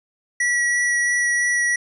square tone with vibrato, 1935 Hz, B6, 36 cents flat, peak -18 dBFS, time 0.4-1.76 s, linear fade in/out 5 ms, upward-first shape sine, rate 3 Hz, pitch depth 8 cents each way, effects resampled to 24000 Hz

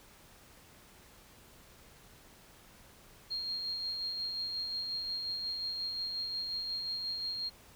sine tone with tremolo, 4231 Hz, C8, 19 cents sharp, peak -33 dBFS, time 3.3-7.5 s, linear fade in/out 20 ms, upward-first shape sine, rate 5.6 Hz, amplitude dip 30%, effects pink hiss -58 dBFS RMS until 7.75 s

